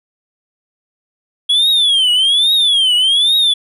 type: tone with vibrato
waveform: triangle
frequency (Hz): 3322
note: G#7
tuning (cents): 0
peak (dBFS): -8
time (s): 1.49-3.54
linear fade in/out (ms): 10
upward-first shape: triangle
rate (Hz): 1.2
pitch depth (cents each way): 240
effects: resampled to 32000 Hz